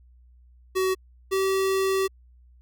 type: tone pair in turn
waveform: square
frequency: 376.2 / 384.5 Hz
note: F#4 / G4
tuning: +29 / -33 cents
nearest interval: unison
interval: 38 cents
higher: second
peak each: -22 dBFS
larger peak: neither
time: 0.75-0.95 / 1.31-2.08 s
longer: second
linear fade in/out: 20 ms
effects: added 61 Hz sine -51 dBFS peak until 2.61 s